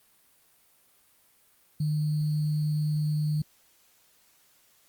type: tone with sample-and-hold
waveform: sine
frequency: 151.6 Hz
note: D#3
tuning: 45 cents flat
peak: -24 dBFS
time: 1.8-3.42 s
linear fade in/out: 5 ms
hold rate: 4410 Hz
effects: white hiss -63 dBFS RMS until 4.88 s + Opus 32 kbps